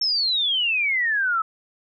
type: exponential sweep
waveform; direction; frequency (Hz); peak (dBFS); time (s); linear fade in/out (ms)
sine; down; 5450 to 1285; -19; 0.01-1.42; 5
effects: none